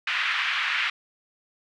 white band-pass noise, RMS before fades -26 dBFS, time 0.07-0.9 s, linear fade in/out 5 ms, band 1300 to 2800 Hz, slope 24 dB/octave, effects none

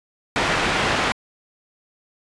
white low-pass noise, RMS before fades -21 dBFS, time 0.36-1.12 s, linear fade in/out 0 ms, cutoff 2200 Hz, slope 12 dB/octave, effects resampled to 22050 Hz

